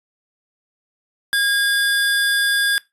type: tone pair together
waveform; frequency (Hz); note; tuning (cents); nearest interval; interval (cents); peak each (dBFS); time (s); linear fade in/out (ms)
square; 1628 / 3469; G#6 / A7; -35 / -25; octave + minor second; 1310; -17 / -23; 1.33-2.78; 0
effects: noise-tail reverb RT60 0.2 s tail -21 dB re dry + resampled to 32000 Hz